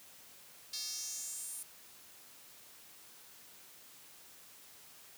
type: tone with high-pass filter sweep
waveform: square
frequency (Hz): 246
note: B3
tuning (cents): -7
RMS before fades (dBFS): -42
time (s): 0.73-1.63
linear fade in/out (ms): 5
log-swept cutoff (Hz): 4600 to 9800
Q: 3.7
effects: white hiss -57 dBFS RMS until 5.17 s + high-pass 80 Hz 12 dB/octave